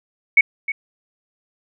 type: tone with echo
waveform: sine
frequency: 2222 Hz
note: C#7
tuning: 4 cents sharp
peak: -7 dBFS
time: 0.37-0.41 s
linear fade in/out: 5 ms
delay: 310 ms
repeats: 1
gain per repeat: -13 dB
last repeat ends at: 0.72 s
effects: none